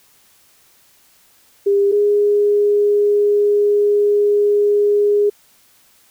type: tone pair in turn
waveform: sine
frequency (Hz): 400.9 / 411.9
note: G4 / G#4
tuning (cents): +39 / -14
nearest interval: unison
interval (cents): 47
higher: second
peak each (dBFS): -11 / -11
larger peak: neither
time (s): 1.66-1.92 / 1.92-5.3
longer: second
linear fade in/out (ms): 10
effects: white hiss -53 dBFS RMS until 6.1 s